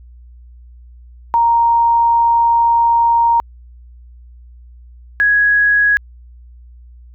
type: tone pair in turn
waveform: sine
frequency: 932.3 / 1666 Hz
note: A#5 / G#6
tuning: 0 / +5 cents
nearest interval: minor seventh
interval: 1005 cents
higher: second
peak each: -9 dBFS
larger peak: neither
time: 1.34-3.4 / 5.2-5.97 s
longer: first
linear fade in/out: 0 ms
effects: added 60 Hz sine -37 dBFS peak until 7.14 s